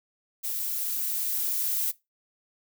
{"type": "noise with level ramp", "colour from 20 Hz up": "violet", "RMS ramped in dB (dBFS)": [-31, -27], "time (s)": [0.43, 1.92], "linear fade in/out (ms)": 20, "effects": ["noise-tail reverb RT60 0.2 s tail -19 dB re dry"]}